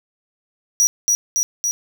square tone with echo, 5800 Hz, F#8, 35 cents flat, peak -12 dBFS, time 0.8-0.87 s, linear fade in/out 0 ms, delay 280 ms, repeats 3, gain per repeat -2 dB, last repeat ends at 1.71 s, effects none

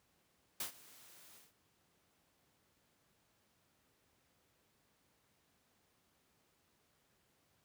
white noise with ADSR envelope, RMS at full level -39 dBFS, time 0.6-1.53 s, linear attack 4 ms, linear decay 110 ms, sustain -21 dB, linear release 170 ms, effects pink hiss -75 dBFS RMS until 7.64 s + high-pass 80 Hz 12 dB/octave

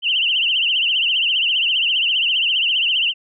sine tone with vibrato, 2910 Hz, F#7, 29 cents flat, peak -15 dBFS, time 0.02-3.14 s, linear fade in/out 50 ms, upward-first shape triangle, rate 15 Hz, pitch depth 160 cents each way, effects none

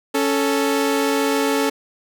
sawtooth tone pair together, 277.7 / 440 Hz, C#4 / A4, +3 / 0 cents, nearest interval minor sixth, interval 797 cents, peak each -16 dBFS, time 0.14-1.7 s, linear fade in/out 10 ms, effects none

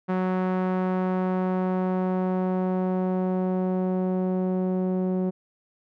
sawtooth tone with low-pass filter sweep, 185 Hz, F#3, in tune, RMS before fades -25 dBFS, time 0.08-5.31 s, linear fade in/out 20 ms, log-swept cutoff 1400 to 480 Hz, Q 0.98, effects none

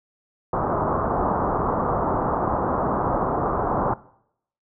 white low-pass noise, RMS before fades -23 dBFS, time 0.53-3.94 s, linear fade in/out 5 ms, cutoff 1200 Hz, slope 48 dB/octave, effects noise-tail reverb RT60 0.7 s tail -20 dB re dry

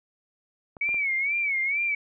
clicks, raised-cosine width 1 ms, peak -28 dBFS, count 3, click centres 0.768 / 0.891 / 0.944 s
sine tone with vibrato, 2242 Hz, C#7, 19 cents sharp, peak -23 dBFS, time 0.81-1.95 s, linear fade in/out 5 ms, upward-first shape sine, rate 2.2 Hz, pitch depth 110 cents each way
effects none

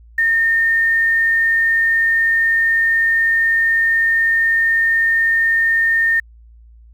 sine tone with quantisation, 1824 Hz, A#6, 38 cents flat, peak -12 dBFS, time 0.18-6.2 s, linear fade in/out 5 ms, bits 7, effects added 57 Hz sine -41 dBFS peak until 6.93 s

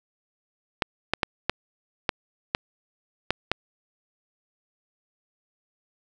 clicks, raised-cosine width 0.3 ms, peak -5 dBFS, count 8, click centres 0.822 / 1.136 / 1.232 / 1.496 / 2.092 / 2.549 / 3.306 / 3.516 s, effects none

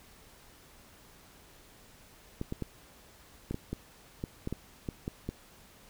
clicks, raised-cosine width 3 ms, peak -21 dBFS, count 12, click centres 2.414 / 2.524 / 2.623 / 3.51 / 3.544 / 3.73 / 4.239 / 4.474 / 4.526 / 4.888 / 5.079 / 5.29 s, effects pink hiss -57 dBFS RMS until 5.89 s

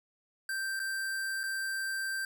square tone with dropouts, 1568 Hz, G6, in tune, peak -33 dBFS, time 0.49-2.25 s, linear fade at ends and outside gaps 2 ms, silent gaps 0.794-0.799 / 1.433-1.437 s, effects none

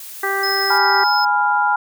blue noise, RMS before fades -34 dBFS, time 0-0.78 s, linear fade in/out 2 ms
harmonic tone, 392 Hz, G4, in tune, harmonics 1 / 2 / 3 / 4 / 5, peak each -24 / -25 / -25 / -23 / -24 dBFS, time 0.23-1.04 s, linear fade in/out 5 ms
triangle tone, 5150 Hz, E8, 41 cents flat, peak -19 dBFS, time 0.43-1.25 s, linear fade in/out 5 ms
sine chord, F diminished, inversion first, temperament equal, 830.6 / 987.8 / 1396.9 Hz, Ab5 / Cb6 / F6, 0 / 0 / 0 cents, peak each -17 / -20 / -18 dBFS, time 0.7-1.76 s, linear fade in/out 5 ms
effects none

